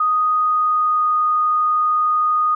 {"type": "tone with pitch glide", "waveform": "sine", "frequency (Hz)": [1244.5, 1235.9], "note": ["D#6", "D#6"], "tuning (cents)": [0, -12], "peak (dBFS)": -14, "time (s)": [0, 2.55], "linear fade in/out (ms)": 5, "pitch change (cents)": -12, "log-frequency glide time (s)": [0.32, 1.2], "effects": []}